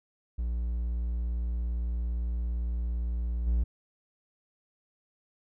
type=tone with level steps; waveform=triangle; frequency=58.8 Hz; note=A#1; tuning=16 cents sharp; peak=-26 / -21 dBFS; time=0.38-3.64 s; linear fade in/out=10 ms; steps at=3.46 s; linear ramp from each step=20 ms; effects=none